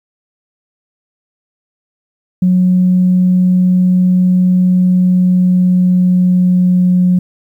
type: tone with pitch glide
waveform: sine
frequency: 182.4 to 180.72 Hz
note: F#3 to F#3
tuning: -24 to -40 cents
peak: -6 dBFS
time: 2.42-7.19 s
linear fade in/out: 5 ms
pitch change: -16 cents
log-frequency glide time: 4.64-7.02 s
effects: tanh soft clip ceiling -2 dBFS + 8-bit